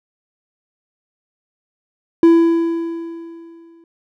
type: tone with exponential decay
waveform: triangle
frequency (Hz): 333.5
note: E4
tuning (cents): +20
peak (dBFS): -3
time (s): 2.23-3.84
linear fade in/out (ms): 2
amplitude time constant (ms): 350
effects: none